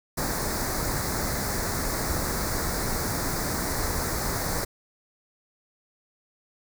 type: band-stop noise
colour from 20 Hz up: pink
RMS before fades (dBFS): -28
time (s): 0.17-4.65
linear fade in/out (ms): 10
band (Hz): 2100 to 4200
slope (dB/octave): 48
effects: none